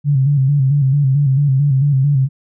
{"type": "tone with vibrato", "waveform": "sine", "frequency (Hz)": 138.59, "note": "C#3", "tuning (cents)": 0, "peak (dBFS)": -10, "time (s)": [0.04, 2.29], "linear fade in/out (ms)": 50, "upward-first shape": "square", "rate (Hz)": 4.5, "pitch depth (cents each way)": 72, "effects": []}